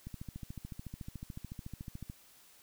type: click train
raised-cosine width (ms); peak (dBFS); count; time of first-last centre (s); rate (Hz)
5; -30; 29; 0.07-2.099; 13.8
effects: white hiss -61 dBFS RMS until 2.62 s